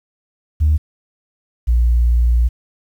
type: tone pair in turn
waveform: sine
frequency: 76.2 / 59.16 Hz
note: D#2 / A#1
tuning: -36 / +26 cents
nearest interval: major third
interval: 438 cents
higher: first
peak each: -9 dBFS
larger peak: neither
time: 0.6-0.78 / 1.67-2.49 s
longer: second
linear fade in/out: 20 ms
effects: tanh soft clip ceiling -7 dBFS + 8-bit